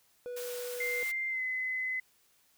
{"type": "tone", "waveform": "triangle", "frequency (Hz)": 490.3, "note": "B4", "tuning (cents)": -13, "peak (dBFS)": -35, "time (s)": [0.26, 1.03], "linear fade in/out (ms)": 0}
{"type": "high-pass noise", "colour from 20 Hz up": "white", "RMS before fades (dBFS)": -44, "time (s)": [0.36, 1.12], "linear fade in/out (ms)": 10, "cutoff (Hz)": 840, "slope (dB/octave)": 12}
{"type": "tone with pitch glide", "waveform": "sine", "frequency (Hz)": [2093, 2031], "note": ["C7", "B6"], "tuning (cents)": [0, 48], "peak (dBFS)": -31, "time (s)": [0.8, 2], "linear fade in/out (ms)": 5, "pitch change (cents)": -52, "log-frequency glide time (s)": [1.29, 1.42]}
{"effects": ["white hiss -68 dBFS RMS until 2.57 s"]}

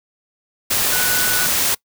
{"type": "tone in noise", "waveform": "sine", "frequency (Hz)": 1480, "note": "F#6", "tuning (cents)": 0, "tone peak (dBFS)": -22, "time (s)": [0.92, 1.47], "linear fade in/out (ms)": 10, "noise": "white", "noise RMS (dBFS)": -18, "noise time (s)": [0.7, 1.75], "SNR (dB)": -7, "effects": ["noise-tail reverb RT60 0.1 s tail -24 dB re dry"]}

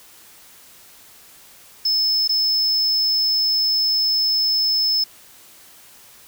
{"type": "tone with dropouts", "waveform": "triangle", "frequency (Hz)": 5230, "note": "E8", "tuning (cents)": -15, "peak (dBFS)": -15, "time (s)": [1.85, 5.04], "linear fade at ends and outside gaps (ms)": 5, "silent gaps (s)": [2.277, 2.292], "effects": ["white hiss -47 dBFS RMS until 6.27 s"]}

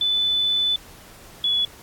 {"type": "tone pair in turn", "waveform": "sine", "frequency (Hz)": [3497, 3403], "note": ["A7", "G#7"], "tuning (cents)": [-11, 41], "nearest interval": "unison", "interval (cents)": 48, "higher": "first", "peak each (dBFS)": -18, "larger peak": "neither", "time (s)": [[0.01, 0.76], [1.44, 1.65]], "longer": "first", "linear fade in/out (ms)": 2, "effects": ["pink hiss -46 dBFS RMS until 1.82 s", "AAC 64 kbps"]}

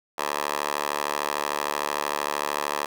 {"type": "tone with high-pass filter", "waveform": "10% pulse", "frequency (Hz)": 73.2, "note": "D2", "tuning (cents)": -5, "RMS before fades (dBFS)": -28, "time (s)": [0.18, 2.86], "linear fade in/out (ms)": 5, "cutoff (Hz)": 760, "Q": 2, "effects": []}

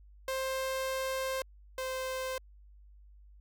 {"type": "tone pair in turn", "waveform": "sawtooth", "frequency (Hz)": [527, 520], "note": ["C5", "C5"], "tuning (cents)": [12, -11], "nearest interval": "unison", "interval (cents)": 23, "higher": "first", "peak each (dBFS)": [-28, -30], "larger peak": "first", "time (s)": [[0.28, 1.42], [1.78, 2.38]], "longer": "first", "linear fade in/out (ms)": 2, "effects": ["added 50 Hz sine -53 dBFS peak until 3.4 s"]}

